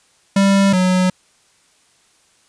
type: tone pair in turn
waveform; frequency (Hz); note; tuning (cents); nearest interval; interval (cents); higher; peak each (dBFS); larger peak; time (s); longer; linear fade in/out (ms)
square; 196.7 / 183.95; G3 / F#3; +6 / -10; minor second; 116; first; -11 / -13; first; 0.36-0.73 / 0.73-1.1; neither; 5
effects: white hiss -56 dBFS RMS until 2.48 s + resampled to 22050 Hz